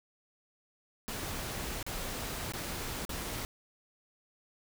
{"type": "noise with dropouts", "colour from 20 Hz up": "pink", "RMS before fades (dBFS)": -38, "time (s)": [1.08, 3.45], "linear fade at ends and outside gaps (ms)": 0, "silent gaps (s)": [[1.828, 1.865], [2.521, 2.536], [3.051, 3.093]], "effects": []}